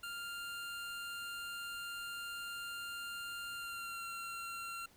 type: tone with pitch glide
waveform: 25% pulse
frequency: 1396.9 to 1371.3 Hz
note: F6 to F6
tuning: 0 to -32 cents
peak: -38 dBFS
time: 0.03-4.86 s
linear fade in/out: 5 ms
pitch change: -32 cents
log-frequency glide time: 3.53-4.05 s
effects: pink hiss -65 dBFS RMS until 4.96 s